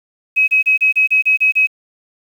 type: tone bursts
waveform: sine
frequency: 2548 Hz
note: D#7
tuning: 41 cents sharp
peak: -9 dBFS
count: 9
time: 0.36-1.672 s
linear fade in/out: 20 ms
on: 120 ms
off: 29 ms
effects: 7-bit